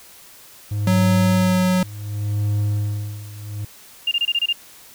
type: tone with tremolo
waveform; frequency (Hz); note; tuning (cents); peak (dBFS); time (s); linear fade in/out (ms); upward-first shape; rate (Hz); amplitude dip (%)
triangle; 103.83; G#2; 0; -15; 0.71-3.65; 5; sine; 0.67; 85
type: tone with pitch glide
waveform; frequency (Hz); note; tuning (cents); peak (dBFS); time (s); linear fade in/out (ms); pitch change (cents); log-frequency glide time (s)
square; 185 to 183.72; F#3 to F#3; 0 to -12; -16; 0.87-1.83; 2; -12; 1.35-1.54
type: tone bursts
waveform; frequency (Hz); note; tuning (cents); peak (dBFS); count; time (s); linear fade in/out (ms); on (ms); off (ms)
sine; 2806; F7; +8; -16; 7; 4.07-4.528; 5; 44; 25
effects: white hiss -45 dBFS RMS until 4.94 s